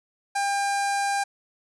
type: tone with notch filter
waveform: sawtooth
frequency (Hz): 800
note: G5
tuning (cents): +35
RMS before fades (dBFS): -25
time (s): 0.35-1.24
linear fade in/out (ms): 10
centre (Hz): 3100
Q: 1.9
effects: resampled to 24000 Hz + 10-bit